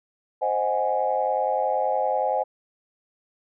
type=chord; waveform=sine; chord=Ab dominant seventh; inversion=first; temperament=equal; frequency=523.3 / 622.3 / 740 / 830.6 Hz; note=C5 / Eb5 / Gb5 / Ab5; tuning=0 / 0 / 0 / 0 cents; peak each=-26 / -27 / -27 / -25 dBFS; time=0.41-2.44 s; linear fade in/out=20 ms; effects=tanh soft clip ceiling -10 dBFS